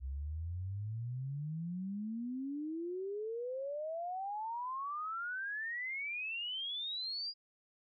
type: exponential sweep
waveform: sine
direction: up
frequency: 63.8 to 4894 Hz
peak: -37 dBFS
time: 0-7.34 s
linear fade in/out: 50 ms
effects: none